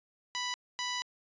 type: tone bursts at uneven times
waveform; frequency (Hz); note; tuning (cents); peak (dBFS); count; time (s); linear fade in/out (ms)
10% pulse; 987.8; B5; 0; -24; 2; 0.35-0.54 / 0.79-1.02; 0
effects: resampled to 16000 Hz